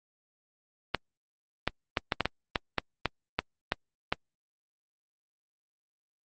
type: clicks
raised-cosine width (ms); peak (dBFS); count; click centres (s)
0.3; -9; 12; 0.947 / 1.676 / 1.972 / 2.122 / 2.207 / 2.256 / 2.558 / 2.783 / 3.057 / 3.39 / 3.721 / 4.125
effects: Opus 32 kbps